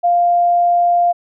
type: tone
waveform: sine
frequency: 698.5 Hz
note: F5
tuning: in tune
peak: -10 dBFS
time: 0.03-1.13 s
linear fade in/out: 20 ms
effects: none